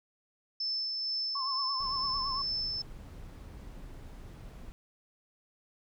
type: tone with tremolo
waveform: sine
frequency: 5274 Hz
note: E8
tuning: in tune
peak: -30 dBFS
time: 0.6-2.82 s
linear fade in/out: 5 ms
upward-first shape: sine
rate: 2.2 Hz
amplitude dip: 25%
type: tone with vibrato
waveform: sine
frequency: 1072 Hz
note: C6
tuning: 42 cents sharp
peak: -34 dBFS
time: 1.35-2.42 s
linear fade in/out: 5 ms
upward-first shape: triangle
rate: 8.9 Hz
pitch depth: 91 cents each way
type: noise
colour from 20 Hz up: brown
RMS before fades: -46 dBFS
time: 1.8-4.72 s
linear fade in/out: 0 ms
effects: none